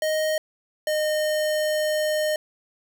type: tone pair in turn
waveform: square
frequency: 622.3 / 612.7 Hz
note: D#5 / D#5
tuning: 0 / -27 cents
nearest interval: unison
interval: 27 cents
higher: first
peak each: -22 dBFS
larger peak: neither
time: 0.02-0.38 / 0.87-2.36 s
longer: second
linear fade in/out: 2 ms
effects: none